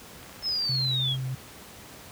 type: click train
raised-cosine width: 0.3 ms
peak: -31 dBFS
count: 22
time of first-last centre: 0.23-0.914 s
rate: 30.7 Hz
type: linear sweep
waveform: sine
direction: down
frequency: 5274 to 3200 Hz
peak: -25 dBFS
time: 0.42-1.17 s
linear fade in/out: 50 ms
type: tone with vibrato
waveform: sine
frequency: 130.9 Hz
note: C3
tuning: 1 cent sharp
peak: -28 dBFS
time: 0.69-1.35 s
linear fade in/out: 5 ms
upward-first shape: sine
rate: 3 Hz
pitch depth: 16 cents each way
effects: pink hiss -46 dBFS RMS until 2.11 s + high-pass 60 Hz 12 dB/octave